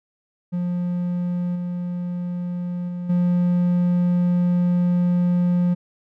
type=tone with level steps; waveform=triangle; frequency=176.8 Hz; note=F3; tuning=22 cents sharp; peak=-19 / -22 / -24 / -14 dBFS; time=0.52-5.75 s; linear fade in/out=20 ms; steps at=1.55 / 2.88 / 3.09 s; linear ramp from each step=10 ms; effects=none